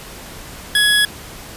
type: tone pair together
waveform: square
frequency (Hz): 1679 / 3358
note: G#6 / G#7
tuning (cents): +18 / +18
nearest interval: octave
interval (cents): 1200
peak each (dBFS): -15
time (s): 0.75-1.05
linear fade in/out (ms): 2
effects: pink hiss -35 dBFS RMS until 1.56 s + resampled to 32000 Hz